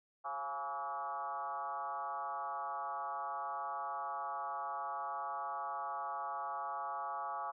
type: tone with frequency modulation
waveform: sine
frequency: 987.8 Hz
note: B5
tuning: in tune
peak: -37 dBFS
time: 0.24-7.52 s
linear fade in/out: 20 ms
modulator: 149 Hz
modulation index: 2
effects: none